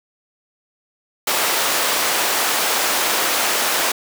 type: high-pass noise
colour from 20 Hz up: pink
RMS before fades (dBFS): -19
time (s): 1.27-3.92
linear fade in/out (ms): 5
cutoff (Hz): 570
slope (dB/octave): 12
effects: none